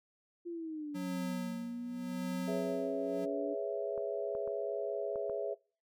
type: exponential two-way sweep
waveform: sine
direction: down then up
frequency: 349.2 to 233.1 to 291.2 Hz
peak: -38 dBFS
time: 0.45-3.55 s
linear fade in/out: 20 ms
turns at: 1.51 s
type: tone with tremolo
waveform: square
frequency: 182.5 Hz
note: F#3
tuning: 24 cents flat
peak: -36 dBFS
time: 0.94-3.26 s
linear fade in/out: 20 ms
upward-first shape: sine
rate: 0.86 Hz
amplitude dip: 90%
type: chord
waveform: sine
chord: C# minor seventh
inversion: second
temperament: equal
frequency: 415.3 / 493.9 / 554.4 / 659.3 Hz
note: G#4 / B4 / C#5 / E5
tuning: 0 / 0 / 0 / 0 cents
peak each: -38 / -44 / -39 / -38 dBFS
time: 2.47-5.55 s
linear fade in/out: 20 ms
type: clicks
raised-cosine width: 1 ms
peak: -35 dBFS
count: 5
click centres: 3.978 / 4.351 / 4.476 / 5.158 / 5.297 s
effects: noise-tail reverb RT60 0.4 s tail -25 dB re dry